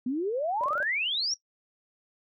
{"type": "exponential sweep", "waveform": "sine", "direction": "up", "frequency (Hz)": [238.9, 5790], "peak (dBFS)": -26, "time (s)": [0.06, 1.34], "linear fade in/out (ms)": 5}
{"type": "tone bursts", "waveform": "sine", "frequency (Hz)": 587.3, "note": "D5", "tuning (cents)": 0, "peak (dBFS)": -31, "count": 5, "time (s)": [0.61, 0.828], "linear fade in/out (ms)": 0, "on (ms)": 26, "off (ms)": 22}
{"effects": ["noise-tail reverb RT60 0.1 s tail -17 dB re dry"]}